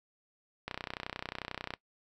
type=click train; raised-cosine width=0.3 ms; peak=-20 dBFS; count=34; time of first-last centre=0.68-1.738 s; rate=31.2 Hz; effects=noise-tail reverb RT60 0.1 s tail -19 dB re dry